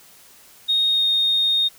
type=tone with pitch glide; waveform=sine; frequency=3721 to 3697 Hz; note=A#7 to A#7; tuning=-4 to -15 cents; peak=-15 dBFS; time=0.68-1.69 s; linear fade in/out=20 ms; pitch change=-11 cents; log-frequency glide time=0.9-1.05 s; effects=tanh soft clip ceiling -11 dBFS + white hiss -49 dBFS RMS until 1.78 s